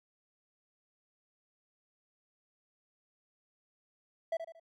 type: tone with echo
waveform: triangle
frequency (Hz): 659.3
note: E5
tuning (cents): 0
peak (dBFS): -28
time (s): 4.32-4.37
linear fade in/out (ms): 5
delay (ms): 76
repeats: 3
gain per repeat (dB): -8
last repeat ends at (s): 4.598
effects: none